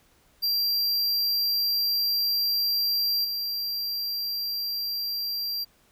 square tone with level steps, 4737 Hz, D8, 14 cents sharp, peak -23 / -28 dBFS, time 0.42-5.65 s, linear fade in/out 20 ms, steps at 3.24 s, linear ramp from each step 10 ms, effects pink hiss -62 dBFS RMS until 5.91 s

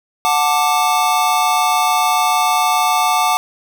square chord, D major, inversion first, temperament just, 734.2 / 881 / 1174.7 Hz, F#5 / A5 / D6, -14 / +2 / 0 cents, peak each -18 dBFS, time 0.25-3.37 s, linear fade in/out 0 ms, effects none

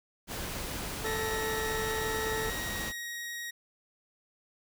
pink noise, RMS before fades -37 dBFS, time 0.27-2.93 s, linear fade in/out 50 ms
harmonic tone, 440 Hz, A4, in tune, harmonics 1 / 2 / 3 / 4, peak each -34 / -39 / -42 / -42 dBFS, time 1.04-2.5 s, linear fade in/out 5 ms
sawtooth tone, 1889 Hz, A#6, 22 cents sharp, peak -33 dBFS, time 1.05-3.51 s, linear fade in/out 10 ms
effects none

